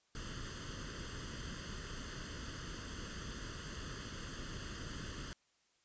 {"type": "noise with comb filter", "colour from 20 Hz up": "pink", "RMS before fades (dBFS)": -45, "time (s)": [0.15, 5.33], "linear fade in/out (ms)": 0, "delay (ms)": 0.64, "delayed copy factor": 0.8, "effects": ["white hiss -75 dBFS RMS until 5.84 s", "resampled to 16000 Hz"]}